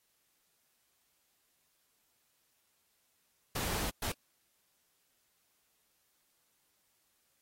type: noise bursts at uneven times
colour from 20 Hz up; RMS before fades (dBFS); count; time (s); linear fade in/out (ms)
pink; -36; 2; 3.55-3.9 / 4.02-4.12; 5
effects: white hiss -75 dBFS RMS until 7.41 s + AAC 48 kbps